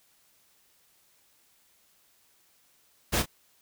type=noise with echo; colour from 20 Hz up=pink; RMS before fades=-26 dBFS; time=3.12-3.23 s; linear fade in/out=20 ms; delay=32 ms; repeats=1; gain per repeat=-11 dB; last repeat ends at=3.262 s; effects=white hiss -65 dBFS RMS until 3.61 s